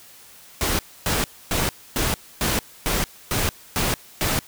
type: noise bursts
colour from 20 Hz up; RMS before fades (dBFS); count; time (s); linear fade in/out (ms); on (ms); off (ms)
pink; -22; 9; 0.61-4.39; 0; 180; 270
effects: white hiss -47 dBFS RMS until 4.47 s